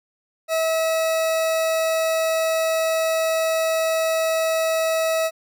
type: tone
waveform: 40% pulse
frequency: 646 Hz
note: E5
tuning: 35 cents flat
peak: -18 dBFS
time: 0.48-5.31 s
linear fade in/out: 50 ms
effects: none